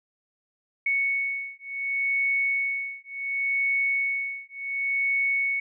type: beating tone pair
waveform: sine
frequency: 2217 / 2217.69 Hz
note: C#7 / C#7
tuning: 0 / 0 cents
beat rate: 0.69 Hz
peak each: -27 / -27 dBFS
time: 0.86-5.6 s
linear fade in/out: 5 ms
effects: none